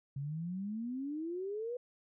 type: exponential sweep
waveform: sine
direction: up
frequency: 134.7 to 500 Hz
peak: -36 dBFS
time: 0.16-1.77 s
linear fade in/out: 5 ms
effects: none